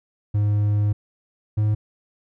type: tone pair in turn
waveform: triangle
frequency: 103.83 / 106.26 Hz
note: G#2 / G#2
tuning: 0 / +40 cents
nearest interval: unison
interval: 40 cents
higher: second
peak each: -15 dBFS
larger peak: neither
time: 0.34-0.93 / 1.57-1.75 s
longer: first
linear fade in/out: 10 ms
effects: none